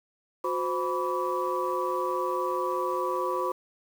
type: tone cluster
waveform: sine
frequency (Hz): 363.8 / 517 / 987 / 1145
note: F#4 / C5 / B5 / D6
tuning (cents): -29 / -21 / -1 / -44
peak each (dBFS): -31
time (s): 0.44-3.52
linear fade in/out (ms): 5
effects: tanh soft clip ceiling -16 dBFS + 8-bit